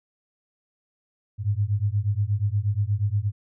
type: beating tone pair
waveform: sine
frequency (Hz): 98.8 / 107.2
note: G2 / A2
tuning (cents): +14 / -45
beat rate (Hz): 8.4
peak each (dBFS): -24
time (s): 1.38-3.32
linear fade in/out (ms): 50
effects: none